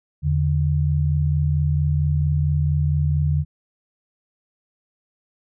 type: tone pair together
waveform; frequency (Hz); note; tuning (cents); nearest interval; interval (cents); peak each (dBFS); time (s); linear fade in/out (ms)
sine; 82.41 / 146.83; E2 / D3; 0 / 0; minor seventh; 1000; -20 / -19; 0.22-3.45; 50
effects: none